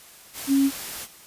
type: tone in noise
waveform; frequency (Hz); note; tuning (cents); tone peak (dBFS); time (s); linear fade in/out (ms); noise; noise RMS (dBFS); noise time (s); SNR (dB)
sine; 274.4; C#4; -17; -16; 0.47-0.71; 50; white; -34; 0.33-1.08; +15
effects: white hiss -48 dBFS RMS until 1.26 s + resampled to 32000 Hz